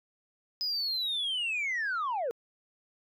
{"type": "linear sweep", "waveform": "sine", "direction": "down", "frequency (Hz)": [5050, 437.3], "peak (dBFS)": -27, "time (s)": [0.61, 2.31], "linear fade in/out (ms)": 0, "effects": ["tanh soft clip ceiling -27 dBFS"]}